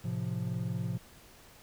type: chord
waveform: triangle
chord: F major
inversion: first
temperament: equal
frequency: 110 / 130.81 / 174.61 Hz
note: A2 / C3 / F3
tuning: 0 / 0 / 0 cents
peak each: -34 dBFS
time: 0.04-0.98 s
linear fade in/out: 10 ms
effects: pink hiss -56 dBFS RMS until 1.62 s